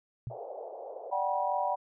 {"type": "tone with exponential decay", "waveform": "sine", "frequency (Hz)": 120.2, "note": "B2", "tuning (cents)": -46, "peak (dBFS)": -30, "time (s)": [0.27, 0.38], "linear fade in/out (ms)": 0, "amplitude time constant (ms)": 23}
{"type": "band-pass noise", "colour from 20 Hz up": "white", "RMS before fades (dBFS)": -42, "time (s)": [0.3, 1.11], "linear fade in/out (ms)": 5, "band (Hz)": [440, 750], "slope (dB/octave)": 48}
{"type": "chord", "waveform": "sine", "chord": "G major seventh", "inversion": "second", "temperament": "equal with one note detuned", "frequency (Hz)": [587.3, 740, 784, 966.9], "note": ["D5", "F#5", "G5", "B5"], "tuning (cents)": [0, 0, 0, -37], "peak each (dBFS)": [-34, -33, -33, -32], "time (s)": [1.11, 1.76], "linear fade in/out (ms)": 20}
{"effects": []}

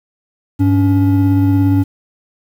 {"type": "tone pair together", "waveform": "triangle", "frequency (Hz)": [99.95, 282.7], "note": ["G2", "C#4"], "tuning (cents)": [34, 34], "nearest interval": "octave + tritone", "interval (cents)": 1800, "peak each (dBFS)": -10, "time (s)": [0.59, 1.84], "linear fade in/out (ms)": 20, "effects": ["7-bit"]}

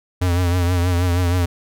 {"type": "tone with vibrato", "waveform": "square", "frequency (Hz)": 88.6, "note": "F2", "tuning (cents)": 25, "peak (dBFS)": -16, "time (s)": [0.21, 1.46], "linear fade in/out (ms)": 10, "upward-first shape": "triangle", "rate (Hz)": 6.3, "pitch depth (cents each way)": 65, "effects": []}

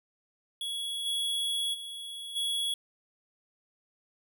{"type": "tone with level steps", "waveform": "square", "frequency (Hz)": 3356, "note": "G#7", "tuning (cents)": 17, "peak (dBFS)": [-33, -29, -39, -29], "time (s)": [0.61, 2.74], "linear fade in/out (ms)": 2, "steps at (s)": [1.05, 1.73, 2.35], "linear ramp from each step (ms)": 20, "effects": []}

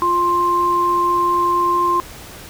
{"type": "tone pair together", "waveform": "sine", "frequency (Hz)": [349.2, 1051.9], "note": ["F4", "C6"], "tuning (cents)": [0, 9], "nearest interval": "octave + perfect fifth", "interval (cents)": 1909, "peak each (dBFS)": [-22, -14], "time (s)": [0.02, 2], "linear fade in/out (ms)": 0, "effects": ["pink hiss -37 dBFS RMS until 2.49 s"]}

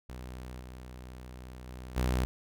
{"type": "tone with level steps", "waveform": "sawtooth", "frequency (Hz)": 62.7, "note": "B1", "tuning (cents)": 27, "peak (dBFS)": [-37, -40, -38, -23], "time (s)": [0.09, 2.25], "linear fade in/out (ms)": 0, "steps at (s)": [0.6, 1.67, 1.96], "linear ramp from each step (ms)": 10, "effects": []}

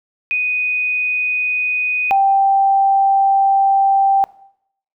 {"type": "tone pair in turn", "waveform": "sine", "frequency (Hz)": [2489, 784], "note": ["D#7", "G5"], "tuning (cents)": [0, 0], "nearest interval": "octave + minor sixth", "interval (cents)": 2000, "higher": "first", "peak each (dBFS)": [-15, -10], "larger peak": "second", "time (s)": [[0.31, 2.11], [2.11, 4.24]], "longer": "second", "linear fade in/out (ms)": 0, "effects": ["noise-tail reverb RT60 0.7 s tail -20 dB re dry"]}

